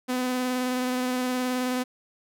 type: tone with vibrato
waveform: sawtooth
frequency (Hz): 252.2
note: B3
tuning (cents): +36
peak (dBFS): -21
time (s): 0.08-1.84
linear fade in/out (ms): 20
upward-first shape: square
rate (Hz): 19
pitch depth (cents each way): 13
effects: none